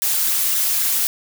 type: noise with flanger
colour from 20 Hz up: blue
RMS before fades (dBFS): -19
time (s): 0.02-1.07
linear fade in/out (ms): 0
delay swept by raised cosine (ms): 0.53 to 4.53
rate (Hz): 3.7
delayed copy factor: +0.5
effects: none